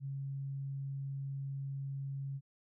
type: tone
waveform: sine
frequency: 137.4 Hz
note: C#3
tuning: 15 cents flat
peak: -37 dBFS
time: 0-2.41 s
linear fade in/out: 50 ms
effects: none